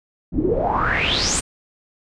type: noise with low-pass filter sweep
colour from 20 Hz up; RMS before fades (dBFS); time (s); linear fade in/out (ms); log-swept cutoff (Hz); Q
pink; -20; 0.32-1.41; 20; 230 to 9000; 8.5
effects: resampled to 22050 Hz